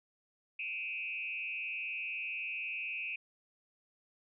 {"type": "tone with frequency modulation", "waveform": "sine", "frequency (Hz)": 2521, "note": "D#7", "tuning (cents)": 22, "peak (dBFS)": -36, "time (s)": [0.59, 3.16], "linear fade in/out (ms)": 5, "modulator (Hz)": 167, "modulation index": 1, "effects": []}